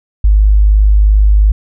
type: tone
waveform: sine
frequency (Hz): 51.4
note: G#1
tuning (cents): -17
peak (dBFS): -4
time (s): 0.24-1.52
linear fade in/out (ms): 5
effects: none

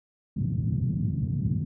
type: band-pass noise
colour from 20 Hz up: pink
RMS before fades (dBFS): -27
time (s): 0.36-1.65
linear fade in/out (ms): 10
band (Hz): 100 to 180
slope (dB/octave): 24
effects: none

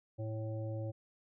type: harmonic tone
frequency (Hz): 110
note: A2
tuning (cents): 0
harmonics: 1 / 3 / 5 / 7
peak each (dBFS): -37 / -46 / -44 / -56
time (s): 0.18-0.92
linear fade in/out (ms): 20
effects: none

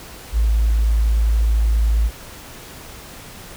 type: tone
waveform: sine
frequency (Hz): 55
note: A1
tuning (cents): 0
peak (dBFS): -13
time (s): 0.32-2.11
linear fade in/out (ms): 50
effects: pink hiss -38 dBFS RMS until 3.56 s

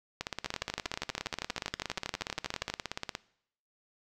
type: two click trains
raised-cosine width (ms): 0.2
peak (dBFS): -16 / -15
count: 51 / 29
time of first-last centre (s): 0.21-3.151 / 0.46-2.7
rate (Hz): 17 / 12.5
effects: noise-tail reverb RT60 0.7 s tail -21 dB re dry

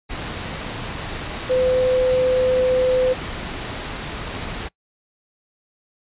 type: tone in noise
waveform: sine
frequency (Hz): 510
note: C5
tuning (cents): -44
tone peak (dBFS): -15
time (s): 1.49-3.14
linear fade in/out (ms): 20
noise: pink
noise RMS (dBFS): -29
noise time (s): 0.09-4.69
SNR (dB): +11
effects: noise-tail reverb RT60 0.1 s tail -23 dB re dry + resampled to 8000 Hz

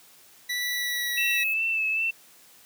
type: tone with pitch glide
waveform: 25% pulse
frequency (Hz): 1963 to 1922.6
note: B6 to B6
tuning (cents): -11 to -47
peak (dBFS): -23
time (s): 0.49-1.44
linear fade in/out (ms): 10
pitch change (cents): -36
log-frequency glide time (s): 0.74-1.22
type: high-pass noise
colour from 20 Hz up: pink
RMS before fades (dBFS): -39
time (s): 0.61-1.54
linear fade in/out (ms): 10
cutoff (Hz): 12000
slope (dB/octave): 48
type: tone with vibrato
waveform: sine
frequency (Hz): 2637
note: E7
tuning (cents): 0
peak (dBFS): -23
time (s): 1.17-2.11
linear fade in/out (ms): 10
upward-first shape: sine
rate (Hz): 2.5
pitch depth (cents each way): 32
effects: white hiss -54 dBFS RMS until 2.65 s + high-pass 100 Hz 12 dB/octave

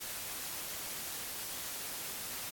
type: noise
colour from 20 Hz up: white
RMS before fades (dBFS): -41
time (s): 0-2.51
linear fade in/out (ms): 20
effects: AAC 64 kbps

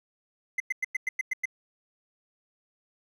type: tone bursts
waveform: triangle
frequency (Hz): 2051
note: C7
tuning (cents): -35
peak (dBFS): -23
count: 8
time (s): 0.58-1.456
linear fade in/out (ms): 5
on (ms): 22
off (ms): 100
effects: none

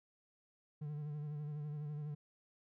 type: tone with vibrato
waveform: triangle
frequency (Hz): 148.8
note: D3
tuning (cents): +23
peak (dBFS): -38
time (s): 0.81-2.15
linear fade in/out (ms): 10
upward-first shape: sine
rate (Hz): 12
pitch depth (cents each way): 41
effects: none

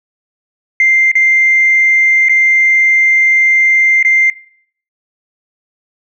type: tone with dropouts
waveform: sine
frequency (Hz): 2093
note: C7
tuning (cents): 0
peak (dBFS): -5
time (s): 0.8-4.3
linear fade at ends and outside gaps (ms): 2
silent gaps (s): 1.116-1.153 / 2.286-2.294 / 4.028-4.048
effects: noise-tail reverb RT60 0.6 s tail -22 dB re dry + tanh soft clip ceiling -1 dBFS

